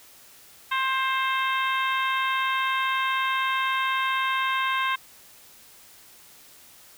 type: harmonic tone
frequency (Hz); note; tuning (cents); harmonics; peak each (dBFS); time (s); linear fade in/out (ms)
528; C5; +16; 2 / 3 / 4 / 5 / 6 / 7; -25 / -29 / -31 / -33 / -35 / -36; 0.71-4.96; 10
effects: white hiss -51 dBFS RMS until 6.97 s